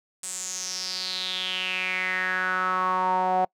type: tone with band-pass filter sweep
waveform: sawtooth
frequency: 185 Hz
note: F#3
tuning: in tune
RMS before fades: -27 dBFS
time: 0.23-3.45 s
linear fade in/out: 5 ms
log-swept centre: 8200 to 720 Hz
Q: 5.9
effects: noise-tail reverb RT60 0.1 s tail -26 dB re dry